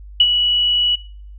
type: tone with ADSR envelope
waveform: sine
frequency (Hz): 2937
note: F#7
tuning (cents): -13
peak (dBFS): -6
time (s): 0.2-0.96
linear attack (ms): 4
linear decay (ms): 49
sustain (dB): -7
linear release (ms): 13
effects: noise-tail reverb RT60 0.5 s tail -20 dB re dry + added 50 Hz sine -34 dBFS peak until 1.38 s